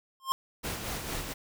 square tone with exponential growth, 1062 Hz, C6, 25 cents sharp, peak -22 dBFS, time 0.2-0.32 s, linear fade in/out 0 ms, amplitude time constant 24 ms
pink noise with tremolo, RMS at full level -34 dBFS, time 0.63-1.34 s, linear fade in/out 20 ms, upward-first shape sine, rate 4.4 Hz, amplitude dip 45%
effects none

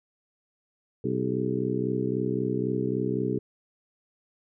harmonic tone with a mistuned harmonic, 63.8 Hz, C2, 43 cents flat, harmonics 2 / 3 / 4 / 5 / 6 / 7, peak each -32 / -32 / -32 / -32 / -32 / -32 dBFS, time 1.04-3.39 s, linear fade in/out 5 ms, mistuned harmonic 7, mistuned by -85 cents, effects none

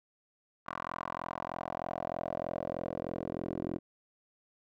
10% pulse tone with band-pass filter sweep, 43.22 Hz, F1, 17 cents flat, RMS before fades -38 dBFS, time 0.66-3.79 s, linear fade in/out 20 ms, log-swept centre 1200 to 360 Hz, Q 3.2, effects none

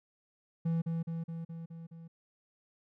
triangle tone with echo, 165.4 Hz, E3, 6 cents sharp, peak -26 dBFS, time 0.65-0.82 s, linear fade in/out 10 ms, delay 210 ms, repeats 6, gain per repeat -3 dB, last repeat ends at 2.08 s, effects none

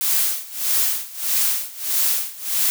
blue noise with tremolo, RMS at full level -18 dBFS, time 0.01-2.7 s, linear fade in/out 0 ms, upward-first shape sine, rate 1.6 Hz, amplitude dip 90%, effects none

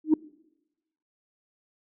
sine tone with exponential growth, 311.1 Hz, D#4, in tune, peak -11 dBFS, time 0.04-0.14 s, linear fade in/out 5 ms, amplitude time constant 21 ms, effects noise-tail reverb RT60 1.0 s tail -23 dB re dry + tanh soft clip ceiling -11 dBFS

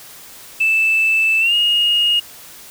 sine tone with pitch glide, 2638 to 2860 Hz, E7 to F7, +1 to +41 cents, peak -11 dBFS, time 0.6-2.2 s, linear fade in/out 10 ms, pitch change +140 cents, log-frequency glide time 1.4-1.54 s, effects tanh soft clip ceiling -8 dBFS + white hiss -39 dBFS RMS until 2.7 s

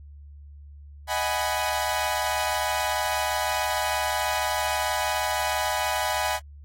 sawtooth chord, G# minor seventh, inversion second, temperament equal with one note detuned, 622.3 / 744.3 / 830.6 / 987.8 Hz, D#5 / F#5 / G#5 / B5, 0 / +10 / 0 / 0 cents, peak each -27 / -26 / -25 / -26 dBFS, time 1.07-6.4 s, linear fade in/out 50 ms, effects added 72 Hz sine -42 dBFS peak until 6.64 s + AAC 48 kbps

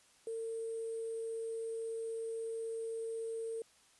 sine tone with sample-and-hold, 452.7 Hz, A4, 49 cents sharp, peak -37 dBFS, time 0.27-3.62 s, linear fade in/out 2 ms, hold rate 8820 Hz, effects white hiss -66 dBFS RMS until 3.99 s + resampled to 24000 Hz

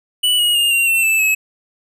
square tone with pitch steps, 2960 / 2892 / 2826 / 2762 / 2699 / 2637 / 2577 Hz, F#7 / F#7 / F7 / F7 / E7 / E7 / E7, 0 / -40 / +20 / -20 / +40 / 0 / -40 cents, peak -13 dBFS, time 0.23-1.35 s, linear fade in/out 10 ms, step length 160 ms, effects none

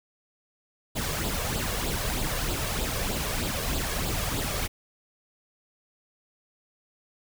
pink noise with flanger, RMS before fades -29 dBFS, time 0.95-4.68 s, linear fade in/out 20 ms, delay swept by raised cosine 0.24 to 1.84 ms, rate 3.2 Hz, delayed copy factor +0.6, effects none

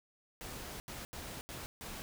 pink noise bursts at uneven times, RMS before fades -45 dBFS, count 5, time 0.41-0.8 / 0.88-1.05 / 1.13-1.41 / 1.49-1.66 / 1.81-2.02 s, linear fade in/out 0 ms, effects none

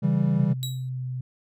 triangle chord, C# diminished, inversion none, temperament equal, 138.59 / 164.81 / 196 Hz, C#3 / E3 / G3, 0 / 0 / 0 cents, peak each -22 dBFS, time 0.02-0.54 s, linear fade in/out 20 ms
sine tone with pitch glide, 128.7 to 127.37 Hz, C3 to C3, -28 to -46 cents, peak -28 dBFS, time 0.37-1.21 s, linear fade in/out 5 ms, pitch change -18 cents, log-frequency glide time 0.93-1.04 s
sawtooth tone with exponential decay, 3871 Hz, B7, 35 cents flat, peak -25 dBFS, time 0.63-0.89 s, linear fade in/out 0 ms, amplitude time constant 56 ms
effects none

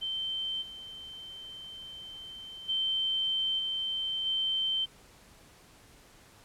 sine tone with level steps, 3106 Hz, G7, 17 cents flat, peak -31 / -42 / -27 / -30 / -27 dBFS, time 0.01-4.86 s, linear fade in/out 20 ms, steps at 0.61 / 2.68 / 3.58 / 4.25 s, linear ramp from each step 20 ms, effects pink hiss -57 dBFS RMS until 6.44 s + low-pass 12000 Hz 12 dB/octave

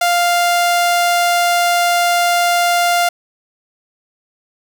sawtooth tone, 698.5 Hz, F5, in tune, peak -8 dBFS, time 0.01-3.09 s, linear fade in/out 5 ms, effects none

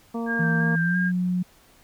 harmonic tone, 231.3 Hz, A#3, 13 cents flat, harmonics 1 / 2 / 3 / 4 / 5, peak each -27 / -33 / -37 / -39 / -41 dBFS, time 0.14-0.76 s, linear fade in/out 10 ms
sine tone with vibrato, 1600 Hz, G6, 35 cents sharp, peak -24 dBFS, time 0.26-1.12 s, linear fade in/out 50 ms, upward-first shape square, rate 2.9 Hz, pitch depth 17 cents each way
sine tone with pitch glide, 165.5 to 180.48 Hz, E3 to F#3, +7 to -43 cents, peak -21 dBFS, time 0.39-1.43 s, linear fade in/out 10 ms, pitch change +150 cents, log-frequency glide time 0.8-0.96 s
effects pink hiss -56 dBFS RMS until 1.83 s

